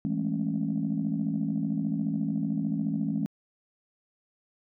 sine chord, A major seventh, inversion second, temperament just, 165 / 206.2 / 220 / 275 Hz, E3 / G#3 / A3 / C#4, +2 / -12 / 0 / -14 cents, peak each -31 dBFS, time 0.05-3.26 s, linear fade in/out 0 ms, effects tanh soft clip ceiling -18 dBFS

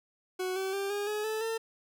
40% pulse tone with pitch steps, 370 / 382.4 / 395.2 / 408.4 / 422.1 / 436.2 / 450.8 Hz, F#4 / G4 / G4 / G#4 / G#4 / A4 / A4, 0 / -43 / +14 / -29 / +28 / -15 / +42 cents, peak -30 dBFS, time 0.39-1.58 s, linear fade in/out 10 ms, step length 170 ms, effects none

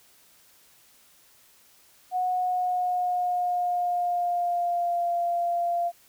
sine tone with pitch glide, 732 to 692.5 Hz, F#5 to F5, -19 to -15 cents, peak -23 dBFS, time 2.11-5.92 s, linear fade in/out 50 ms, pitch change -96 cents, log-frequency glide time 2.26-5.12 s, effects white hiss -58 dBFS RMS until 6.08 s

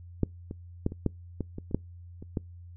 clicks, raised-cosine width 3 ms, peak -11 / -24 / -13 / -26 / -12 / -18 / -23 / -28 / -12 / -29 / -16 dBFS, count 11, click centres 0.233 / 0.511 / 0.864 / 0.921 / 1.063 / 1.407 / 1.584 / 1.712 / 1.746 / 2.225 / 2.372 s, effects noise-tail reverb RT60 0.2 s tail -26 dB re dry + added 87 Hz sine -44 dBFS peak until 2.76 s

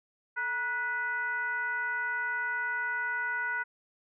sine tone with frequency modulation, 1471 Hz, F#6, 11 cents flat, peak -29 dBFS, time 0.36-3.64 s, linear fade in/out 20 ms, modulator 514 Hz, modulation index 0.75, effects none

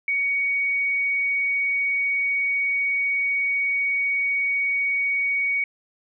sine tone, 2242 Hz, C#7, 19 cents sharp, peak -20 dBFS, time 0.08-5.64 s, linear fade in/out 2 ms, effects none

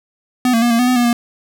square tone with pitch steps, 250.6 / 228.6 / 239.2 / 231.4 / 247.6 / 252.1 / 241.6 / 237.4 Hz, B3 / A#3 / A#3 / A#3 / B3 / B3 / B3 / A#3, +25 / -34 / +45 / -13 / +5 / +36 / -38 / +32 cents, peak -12 dBFS, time 0.45-1.13 s, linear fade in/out 2 ms, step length 85 ms, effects none

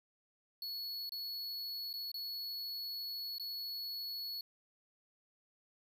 square tone with dropouts, 4386 Hz, C#8, 19 cents flat, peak -40 dBFS, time 0.62-4.41 s, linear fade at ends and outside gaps 2 ms, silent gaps 1.094-1.12 / 1.93-1.938 / 2.117-2.142 / 3.383-3.397 s, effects 12-bit

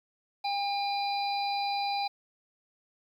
harmonic tone, 805 Hz, G5, 46 cents sharp, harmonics 1 / 3 / 5 / 6, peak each -29 / -39 / -37 / -40 dBFS, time 0.44-2.08 s, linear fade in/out 10 ms, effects 10-bit

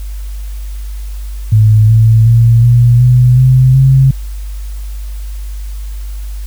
sine tone with pitch steps, 108.1 / 111.98 / 115.99 / 120.15 / 124.46 / 128.93 / 133.55 Hz, A2 / A2 / A#2 / B2 / B2 / C3 / C3, -30 / +31 / -8 / -47 / +14 / -25 / +36 cents, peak -3 dBFS, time 1.52-4.11 s, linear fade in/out 5 ms, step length 370 ms, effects added 50 Hz sine -19 dBFS peak until 6.46 s + white hiss -40 dBFS RMS until 6.46 s

